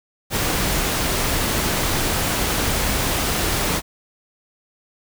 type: noise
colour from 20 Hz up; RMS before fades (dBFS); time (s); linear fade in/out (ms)
pink; -21; 0.3-3.82; 50
effects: none